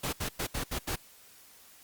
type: noise bursts at uneven times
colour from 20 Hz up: pink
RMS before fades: -33 dBFS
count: 6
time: 0.03-0.13 / 0.2-0.29 / 0.39-0.47 / 0.54-0.64 / 0.71-0.79 / 0.87-0.96 s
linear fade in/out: 10 ms
effects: white hiss -56 dBFS RMS until 1.83 s + Opus 48 kbps